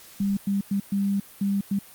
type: tone bursts at uneven times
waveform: sine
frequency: 198.8 Hz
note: G3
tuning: 25 cents sharp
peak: -21 dBFS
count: 6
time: 0.2-0.37 / 0.47-0.61 / 0.71-0.8 / 0.92-1.2 / 1.41-1.61 / 1.71-1.79 s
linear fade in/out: 5 ms
effects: white hiss -48 dBFS RMS until 1.94 s + Opus 48 kbps